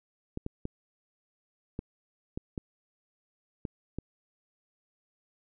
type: clicks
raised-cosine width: 3 ms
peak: -21 dBFS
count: 8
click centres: 0.374 / 0.464 / 0.654 / 1.791 / 2.375 / 2.578 / 3.652 / 3.986 s
effects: none